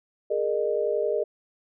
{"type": "chord", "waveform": "sine", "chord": "Ab suspended second", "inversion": "none", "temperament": "equal with one note detuned", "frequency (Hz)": [415.3, 466.2, 610.2], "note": ["Ab4", "Bb4", "Eb5"], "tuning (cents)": [0, 0, -34], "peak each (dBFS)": -27, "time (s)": [0.3, 1.24], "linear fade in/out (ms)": 10, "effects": []}